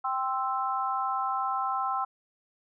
sine chord, C major, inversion second, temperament equal, 784 / 1046.5 / 1318.5 Hz, G5 / C6 / E6, 0 / 0 / 0 cents, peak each -31 dBFS, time 0.04-2.05 s, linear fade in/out 10 ms, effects none

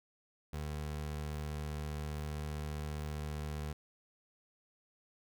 25% pulse tone, 75.1 Hz, D2, 39 cents sharp, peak -34 dBFS, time 0.53-3.73 s, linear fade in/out 5 ms, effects none

